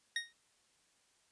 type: tone with exponential decay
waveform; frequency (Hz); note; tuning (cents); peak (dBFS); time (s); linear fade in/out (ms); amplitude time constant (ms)
25% pulse; 1864.7; A#6; 0; -27; 0.16-0.33; 2; 36
effects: white hiss -72 dBFS RMS until 1.31 s + resampled to 22050 Hz